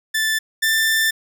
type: tone pair in turn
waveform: sawtooth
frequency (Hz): 1760 / 1778.4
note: A6 / A6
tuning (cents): 0 / +18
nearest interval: unison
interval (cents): 18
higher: second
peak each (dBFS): -14 / -12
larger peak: second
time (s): 0.14-0.39 / 0.62-1.11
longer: second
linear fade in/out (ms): 10
effects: none

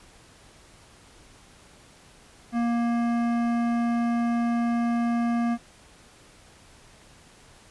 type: tone with hard clipping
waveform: triangle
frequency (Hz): 235.3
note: A#3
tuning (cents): +16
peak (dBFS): -24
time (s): 2.52-5.58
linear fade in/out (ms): 50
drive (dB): 18
effects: pink hiss -53 dBFS RMS until 7.7 s + resampled to 24000 Hz

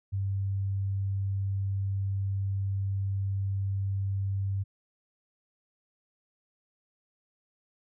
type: tone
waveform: sine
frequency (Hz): 97.9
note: G2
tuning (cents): -2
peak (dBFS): -27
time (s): 0.12-4.64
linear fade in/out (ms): 20
effects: none

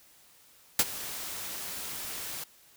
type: noise with ADSR envelope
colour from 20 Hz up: white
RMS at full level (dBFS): -20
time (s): 0.79-2.44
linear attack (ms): 4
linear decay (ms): 40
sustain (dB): -18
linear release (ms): 6
effects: white hiss -59 dBFS RMS until 2.76 s

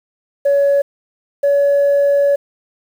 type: tone pair in turn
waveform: sine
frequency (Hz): 563 / 566.1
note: C#5 / C#5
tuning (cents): +27 / +36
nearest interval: unison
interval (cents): 9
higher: second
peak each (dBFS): -8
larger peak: neither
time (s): 0.45-0.82 / 1.43-2.36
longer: second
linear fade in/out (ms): 10
effects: tanh soft clip ceiling -8 dBFS + 7-bit

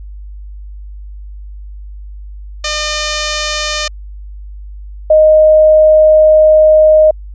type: tone pair in turn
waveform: 5% pulse / sine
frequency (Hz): 605 / 620.6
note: D#5 / D#5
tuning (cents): -49 / -5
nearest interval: unison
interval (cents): 44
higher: second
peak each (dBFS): -3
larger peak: neither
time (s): 2.64-3.88 / 5.1-7.11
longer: second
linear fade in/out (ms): 5
effects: added 50 Hz sine -26 dBFS peak until 7.34 s + resampled to 16000 Hz

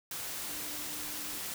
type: tone in noise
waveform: sine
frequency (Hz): 298.7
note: D4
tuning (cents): +29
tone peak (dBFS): -50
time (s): 0.49-1.38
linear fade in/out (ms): 2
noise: white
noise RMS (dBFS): -39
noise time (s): 0.11-1.54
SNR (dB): -14
effects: none

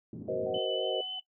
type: band-pass noise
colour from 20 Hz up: white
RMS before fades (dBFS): -43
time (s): 0.13-0.58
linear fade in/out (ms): 2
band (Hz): 110 to 290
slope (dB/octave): 24
type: chord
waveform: sine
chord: C half-diminished seventh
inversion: second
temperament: just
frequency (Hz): 376.7 / 470.9 / 523.3 / 627.9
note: Gb4 / Bb4 / C5 / Eb5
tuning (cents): +31 / +18 / 0 / +16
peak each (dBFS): -35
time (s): 0.28-1.01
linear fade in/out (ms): 5
type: tone with tremolo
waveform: sine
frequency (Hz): 747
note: F#5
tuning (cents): +16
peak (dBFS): -39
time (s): 0.46-1.19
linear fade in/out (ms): 5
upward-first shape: sine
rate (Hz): 2.7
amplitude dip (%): 70
type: tone with vibrato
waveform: sine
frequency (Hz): 3010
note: F#7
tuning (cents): +29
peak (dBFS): -34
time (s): 0.54-1.2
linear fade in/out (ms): 5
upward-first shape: sine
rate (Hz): 3.9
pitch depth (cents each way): 14
effects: noise-tail reverb RT60 0.1 s tail -17 dB re dry

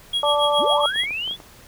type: tone with tremolo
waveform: triangle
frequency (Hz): 3300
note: G#7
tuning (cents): -12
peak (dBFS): -16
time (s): 0.13-1.06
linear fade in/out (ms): 5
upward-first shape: triangle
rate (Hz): 7.2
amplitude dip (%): 100
type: harmonic tone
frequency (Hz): 292.1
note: D4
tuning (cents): -9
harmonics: 2 / 3 / 4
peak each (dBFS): -20 / -22 / -23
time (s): 0.23-0.86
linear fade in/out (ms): 2
type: linear sweep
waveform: sine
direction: up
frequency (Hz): 122.5 to 3508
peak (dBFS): -24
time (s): 0.58-1.37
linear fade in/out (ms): 50
type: clicks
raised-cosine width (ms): 1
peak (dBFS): -26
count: 6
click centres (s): 0.96 / 1.036 / 1.108 / 1.277 / 1.311 / 1.402
effects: pink hiss -47 dBFS RMS until 1.67 s

